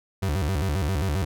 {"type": "tone with vibrato", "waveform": "35% pulse", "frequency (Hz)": 84, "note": "E2", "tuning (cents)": 33, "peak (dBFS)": -21, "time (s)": [0.22, 1.25], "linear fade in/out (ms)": 10, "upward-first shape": "square", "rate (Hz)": 7.5, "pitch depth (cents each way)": 240, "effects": []}